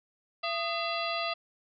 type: harmonic tone with a mistuned harmonic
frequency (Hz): 676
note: E5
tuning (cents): +43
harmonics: 1 / 2 / 3 / 4 / 5 / 6 / 7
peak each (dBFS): -34 / -35 / -41 / -36 / -40 / -41 / -41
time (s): 0.43-1.34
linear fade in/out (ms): 10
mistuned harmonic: 2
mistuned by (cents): -150
effects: none